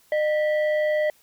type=tone pair together; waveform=sine; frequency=608.7 / 1963 Hz; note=D#5 / B6; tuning=-38 / -11 cents; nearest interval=octave + minor sixth; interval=2027 cents; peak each=-18 / -27 dBFS; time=0.12-1.1 s; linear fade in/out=2 ms; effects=tanh soft clip ceiling -17 dBFS + white hiss -59 dBFS RMS until 1.22 s